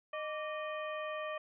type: harmonic tone with a mistuned harmonic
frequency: 616 Hz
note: D#5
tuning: 17 cents flat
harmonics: 1 / 2 / 3 / 4 / 5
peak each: -39 / -42 / -46 / -48 / -53 dBFS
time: 0.13-1.38 s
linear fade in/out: 5 ms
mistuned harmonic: 2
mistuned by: -100 cents
effects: none